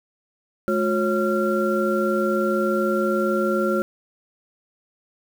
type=tone cluster; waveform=sine; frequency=213.3 / 360 / 547 / 1376 Hz; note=G#3 / F#4 / C#5 / F6; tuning=+46 / -47 / -23 / -26 cents; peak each=-24 / -23 / -24 / -26 dBFS; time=0.68-3.82 s; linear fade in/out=0 ms; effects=7-bit